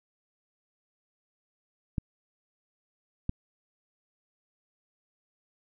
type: clicks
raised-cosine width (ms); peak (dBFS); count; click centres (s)
5; -16; 2; 1.982 / 3.294
effects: none